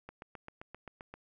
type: click train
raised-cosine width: 0.5 ms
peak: -30 dBFS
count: 9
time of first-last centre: 0.09-1.14 s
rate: 7.62 Hz
effects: none